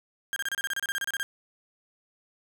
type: tone bursts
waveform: 35% pulse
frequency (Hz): 1606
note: G6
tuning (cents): +41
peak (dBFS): -26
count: 15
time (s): 0.33-1.23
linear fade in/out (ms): 0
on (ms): 32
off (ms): 30
effects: none